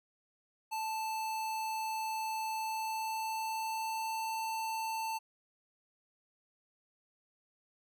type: tone with pitch glide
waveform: square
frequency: 880 to 890.2 Hz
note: A5 to A5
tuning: 0 to +20 cents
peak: -35 dBFS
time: 0.71-5.19 s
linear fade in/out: 20 ms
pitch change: +20 cents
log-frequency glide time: 2.52-4.37 s
effects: none